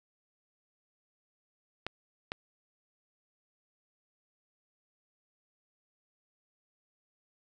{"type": "clicks", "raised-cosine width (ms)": 0.3, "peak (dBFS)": -18, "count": 2, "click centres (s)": [1.866, 2.319], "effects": []}